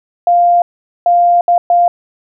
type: tone bursts at uneven times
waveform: sine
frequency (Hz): 698.5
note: F5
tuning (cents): 0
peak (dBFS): -6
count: 4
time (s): 0.27-0.62 / 1.06-1.41 / 1.48-1.58 / 1.7-1.88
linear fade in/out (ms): 2
effects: none